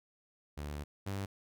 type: tone pair in turn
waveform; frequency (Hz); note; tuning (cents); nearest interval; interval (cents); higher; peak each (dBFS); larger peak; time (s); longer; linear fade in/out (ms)
sawtooth; 73.42 / 98.4; D2 / G2; 0 / +7; perfect fourth; 507; second; -35 / -32; second; 0.57-0.84 / 1.06-1.26; first; 10
effects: none